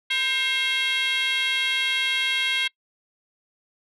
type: tone with frequency modulation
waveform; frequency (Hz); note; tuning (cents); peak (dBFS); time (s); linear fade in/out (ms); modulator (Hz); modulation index
sine; 2694; E7; +37; -18; 0.1-2.68; 10; 560; 1.8
effects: noise-tail reverb RT60 0.1 s tail -26 dB re dry + tanh soft clip ceiling -20 dBFS